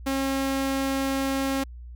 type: tone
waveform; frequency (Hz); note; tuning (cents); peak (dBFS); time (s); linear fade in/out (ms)
sawtooth; 270.5; C#4; -42; -20; 0.06-1.64; 10
effects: added 60 Hz sine -38 dBFS peak until 1.95 s